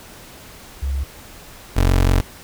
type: tone pair in turn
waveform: sine / 25% pulse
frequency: 68 / 45.38 Hz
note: C#2 / F#1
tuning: -33 / -33 cents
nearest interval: perfect fifth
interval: 700 cents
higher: first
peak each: -19 / -9 dBFS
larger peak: second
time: 0.82-1.04 / 1.76-2.21 s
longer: second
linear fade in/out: 10 ms
effects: pink hiss -41 dBFS RMS until 2.43 s